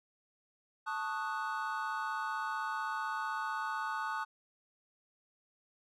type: chord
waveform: triangle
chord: D# half-diminished seventh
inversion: second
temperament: equal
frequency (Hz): 880 / 1108.7 / 1244.5 / 1480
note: A5 / C#6 / D#6 / F#6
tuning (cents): 0 / 0 / 0 / 0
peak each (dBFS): -37 / -40 / -38 / -38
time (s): 0.86-4.25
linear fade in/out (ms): 20
effects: none